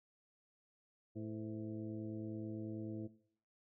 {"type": "harmonic tone with a mistuned harmonic", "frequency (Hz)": 109.2, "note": "A2", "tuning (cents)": -13, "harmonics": [1, 2, 3, 4, 5, 6], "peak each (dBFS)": [-46, -47, -45, -57, -55, -60], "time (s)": [1.15, 3.08], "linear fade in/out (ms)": 20, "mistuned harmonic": 5, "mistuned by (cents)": -88, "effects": ["noise-tail reverb RT60 0.6 s tail -19 dB re dry"]}